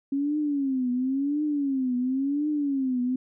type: tone with vibrato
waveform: sine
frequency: 273 Hz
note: C#4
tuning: 26 cents flat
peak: -23 dBFS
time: 0.12-3.16 s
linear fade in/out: 5 ms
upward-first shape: triangle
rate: 0.95 Hz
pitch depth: 190 cents each way
effects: none